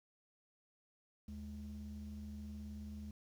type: ring-modulated tone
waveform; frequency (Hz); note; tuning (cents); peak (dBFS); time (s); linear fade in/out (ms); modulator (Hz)
triangle; 143.4; D3; -41; -38; 1.28-3.11; 5; 67
effects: tanh soft clip ceiling -40 dBFS + 11-bit